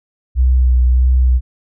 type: tone with vibrato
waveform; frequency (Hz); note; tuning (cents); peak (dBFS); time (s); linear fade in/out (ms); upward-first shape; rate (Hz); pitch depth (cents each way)
sine; 62.8; B1; +30; -8; 0.35-1.41; 50; sine; 1.6; 24
effects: none